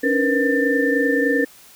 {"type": "tone cluster", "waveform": "sine", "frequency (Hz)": [277.7, 301.1, 470.1, 500, 1785], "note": ["C#4", "D4", "A#4", "B4", "A6"], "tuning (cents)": [3, 43, 15, 21, 24], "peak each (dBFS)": [-20, -28, -21, -25, -21], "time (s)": [0.03, 1.45], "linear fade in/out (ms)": 10, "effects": ["white hiss -47 dBFS RMS until 1.75 s"]}